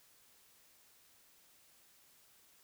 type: silence
effects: white hiss -66 dBFS RMS until 2.63 s